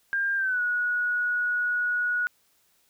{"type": "tone with pitch glide", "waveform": "sine", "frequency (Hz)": [1600, 1458.8], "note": ["G6", "F#6"], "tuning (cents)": [35, -25], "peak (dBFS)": -23, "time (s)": [0.13, 2.27], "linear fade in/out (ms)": 0, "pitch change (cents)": -160, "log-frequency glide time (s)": [0.36, 0.61], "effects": ["white hiss -66 dBFS RMS until 2.89 s"]}